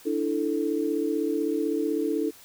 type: chord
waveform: sine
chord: D suspended second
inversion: none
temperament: equal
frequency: 293.7 / 329.6 / 440 Hz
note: D4 / E4 / A4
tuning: 0 / 0 / 0 cents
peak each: -28 dBFS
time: 0.05-2.31 s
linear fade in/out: 20 ms
effects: white hiss -51 dBFS RMS until 2.44 s